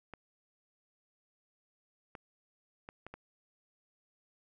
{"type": "clicks", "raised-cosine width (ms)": 0.5, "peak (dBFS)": -30, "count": 5, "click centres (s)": [0.137, 2.152, 2.889, 3.066, 3.14], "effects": []}